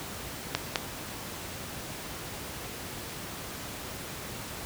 clicks, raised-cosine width 0.2 ms, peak -7 dBFS, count 2, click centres 0.55 / 0.758 s, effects pink hiss -39 dBFS RMS until 4.65 s + high-pass 60 Hz 12 dB/octave

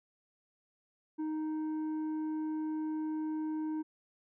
sine tone with tanh clipping, 311.1 Hz, D#4, in tune, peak -34 dBFS, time 1.18-3.83 s, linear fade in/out 20 ms, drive 6 dB, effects none

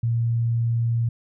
sine tone, 116.54 Hz, A#2, in tune, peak -19 dBFS, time 0.03-1.09 s, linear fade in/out 5 ms, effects none

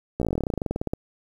slowing click train, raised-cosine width 2 ms, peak -12 dBFS, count 23, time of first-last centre 0.2-0.935 s, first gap 15 ms, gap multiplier 1.07, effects 8-bit

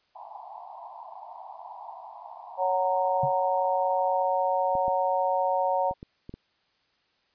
white band-pass noise, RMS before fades -43 dBFS, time 0.15-4.25 s, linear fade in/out 10 ms, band 670 to 1000 Hz, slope 96 dB/octave
harmonic tone, 185 Hz, F#3, in tune, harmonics 3 / 4 / 5, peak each -27 / -27 / -27 dBFS, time 2.57-5.94 s, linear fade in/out 50 ms
sine tone with exponential decay, 138.59 Hz, C#3, in tune, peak -24 dBFS, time 3.23-3.33 s, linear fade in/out 5 ms, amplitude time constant 21 ms
clicks, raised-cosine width 3 ms, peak -27 dBFS, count 6, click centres 4.753 / 4.881 / 5.911 / 6.029 / 6.294 / 6.34 s
effects white hiss -69 dBFS RMS until 7.34 s + resampled to 11025 Hz

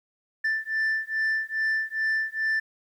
sine beating tone pair, 1767 / 1769.4 Hz, A6 / A6, +7 / +9 cents, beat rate 2.4 Hz, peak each -25 dBFS, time 0.44-2.6 s, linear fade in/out 10 ms, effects tanh soft clip ceiling -21 dBFS + 10-bit

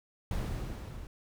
brown noise with level ramp, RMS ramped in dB -32 to -45 dBFS, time 0.31-1.07 s, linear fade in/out 2 ms, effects none

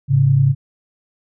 sine tone pair together, 107.38 / 137.8 Hz, A2 / C#3, -42 / -10 cents, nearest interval major third, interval 432 cents, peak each -17 / -11 dBFS, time 0.08-0.55 s, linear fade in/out 50 ms, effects none

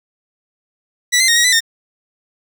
15% pulse tone with pitch steps, 1963 / 2070 / 1860 / 1898 / 1995 / 1829 Hz, B6 / C7 / A#6 / A#6 / B6 / A#6, -11 / -19 / -4 / +31 / +17 / -33 cents, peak -4 dBFS, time 1.12-1.606 s, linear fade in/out 20 ms, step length 81 ms, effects none

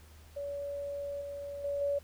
sine tone with level steps, 568 Hz, C#5, 42 cents sharp, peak -35 / -38 / -31 / -28 dBFS, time 0.36-1.99 s, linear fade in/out 10 ms, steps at 1.21 / 1.64 / 1.81 s, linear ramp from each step 5 ms, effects added 77 Hz sine -53 dBFS peak until 2.03 s + pink hiss -60 dBFS RMS until 2.03 s

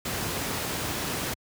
pink noise, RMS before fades -30 dBFS, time 0.05-1.34 s, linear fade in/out 5 ms, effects high-pass 80 Hz 12 dB/octave

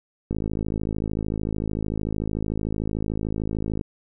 click train, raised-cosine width 3 ms, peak -14 dBFS, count 188, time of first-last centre 0.31-3.812 s, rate 53.4 Hz, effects none

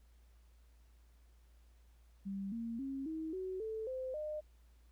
sine tone with pitch steps, 196 / 230.4 / 270.9 / 318.4 / 374.3 / 440 / 517.2 / 608 Hz, G3 / A#3 / C#4 / D#4 / F#4 / A4 / C5 / D#5, 0 / -20 / -40 / +40 / +20 / 0 / -20 / -40 cents, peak -38 dBFS, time 2.25-4.41 s, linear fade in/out 20 ms, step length 270 ms, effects added 58 Hz sine -61 dBFS peak until 4.91 s + pink hiss -75 dBFS RMS until 4.91 s

